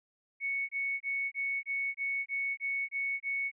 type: tone bursts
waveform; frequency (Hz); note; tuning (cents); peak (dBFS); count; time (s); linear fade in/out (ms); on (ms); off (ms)
sine; 2217; C#7; 0; -30; 10; 0.4-3.516; 50; 290; 24
effects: none